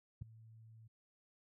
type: tone with ADSR envelope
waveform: sine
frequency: 111.7 Hz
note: A2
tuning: 27 cents sharp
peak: -36 dBFS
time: 0.21-0.88 s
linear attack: 11 ms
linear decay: 6 ms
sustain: -20 dB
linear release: 12 ms
effects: none